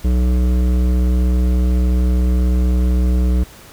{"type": "tone with hard clipping", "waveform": "sine", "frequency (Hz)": 61.74, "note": "B1", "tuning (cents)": 0, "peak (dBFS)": -14, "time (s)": [0.04, 3.44], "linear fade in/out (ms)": 10, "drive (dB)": 13, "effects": ["pink hiss -41 dBFS RMS until 3.72 s"]}